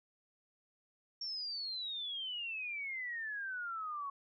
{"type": "exponential sweep", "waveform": "sine", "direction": "down", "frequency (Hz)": [5530, 1100], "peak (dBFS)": -38, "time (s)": [1.21, 4.1], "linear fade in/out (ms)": 5, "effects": []}